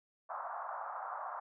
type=band-pass noise; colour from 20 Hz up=white; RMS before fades=-42 dBFS; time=0.29-1.4 s; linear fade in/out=10 ms; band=650 to 1300 Hz; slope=48 dB/octave; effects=none